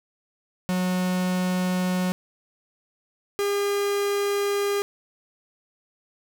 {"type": "tone pair in turn", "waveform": "45% pulse", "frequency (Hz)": [182.7, 404.3], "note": ["F#3", "G#4"], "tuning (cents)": [-22, -46], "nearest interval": "octave + major second", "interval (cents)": 1376, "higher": "second", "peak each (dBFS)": -22, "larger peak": "neither", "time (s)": [[0.69, 2.12], [3.39, 4.82]], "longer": "neither", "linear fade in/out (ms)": 0, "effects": []}